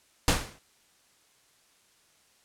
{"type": "noise with exponential decay", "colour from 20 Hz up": "pink", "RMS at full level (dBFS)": -19, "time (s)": [0.28, 0.59], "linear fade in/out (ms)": 1, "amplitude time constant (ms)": 66, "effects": ["white hiss -64 dBFS RMS until 2.44 s", "low-pass 10000 Hz 12 dB/octave"]}